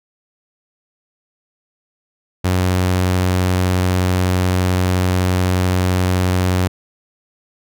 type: tone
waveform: sawtooth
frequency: 91.6 Hz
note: F#2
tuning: 17 cents flat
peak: -10 dBFS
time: 2.44-6.68 s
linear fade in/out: 10 ms
effects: none